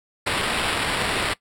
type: noise with sample-and-hold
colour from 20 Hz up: blue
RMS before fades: -24 dBFS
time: 0.26-1.34 s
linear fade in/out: 10 ms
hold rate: 6300 Hz
effects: noise-tail reverb RT60 0.1 s tail -19 dB re dry + low-pass 11000 Hz 12 dB/octave